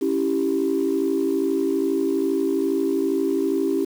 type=chord; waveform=sine; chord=C# diminished; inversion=none; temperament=equal; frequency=277.2 / 329.6 / 392 Hz; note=C#4 / E4 / G4; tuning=0 / 0 / 0 cents; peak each=-23 / -23 / -22 dBFS; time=0.01-3.85 s; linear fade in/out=10 ms; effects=tanh soft clip ceiling -12 dBFS + 7-bit